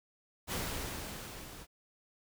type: noise with level ramp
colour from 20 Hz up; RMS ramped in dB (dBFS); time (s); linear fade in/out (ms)
pink; -35 to -50; 0.47-1.67; 50
effects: none